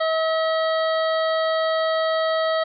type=harmonic tone; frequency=642 Hz; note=E5; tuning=46 cents flat; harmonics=1 / 2 / 3 / 5 / 6 / 7; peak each=-20 / -26 / -30 / -34 / -36 / -37 dBFS; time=0-2.64 s; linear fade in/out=10 ms; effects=none